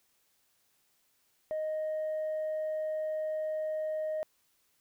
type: tone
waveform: sine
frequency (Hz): 622.3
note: D#5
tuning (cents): 0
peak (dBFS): -29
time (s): 1.51-4.23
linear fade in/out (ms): 0
effects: tanh soft clip ceiling -29 dBFS + white hiss -72 dBFS RMS until 4.8 s